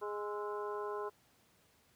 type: harmonic tone with a mistuned harmonic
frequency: 207.5 Hz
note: G#3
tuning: 1 cent flat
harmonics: 2 / 3 / 4 / 5 / 6 / 7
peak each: -39 / -49 / -48 / -43 / -50 / -54 dBFS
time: 0.01-1.1 s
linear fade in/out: 20 ms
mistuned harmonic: 6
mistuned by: +100 cents
effects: pink hiss -69 dBFS RMS until 1.95 s + high-pass 80 Hz 12 dB/octave